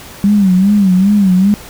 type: tone with vibrato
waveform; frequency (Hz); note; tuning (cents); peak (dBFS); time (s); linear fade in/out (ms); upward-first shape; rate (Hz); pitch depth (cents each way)
sine; 194.8; G3; -11; -6; 0.24-1.54; 0; sine; 2.5; 120
effects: pink hiss -33 dBFS RMS until 1.69 s